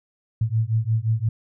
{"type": "beating tone pair", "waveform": "sine", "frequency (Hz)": [108.9, 114.6], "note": ["A2", "A#2"], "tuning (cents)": [-17, -29], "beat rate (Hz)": 5.7, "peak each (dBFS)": -22, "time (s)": [0.41, 1.29], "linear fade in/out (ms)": 5, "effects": []}